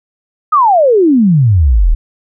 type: exponential sweep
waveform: sine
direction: down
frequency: 1290 to 34.65 Hz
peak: -5 dBFS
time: 0.52-1.95 s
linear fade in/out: 10 ms
effects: none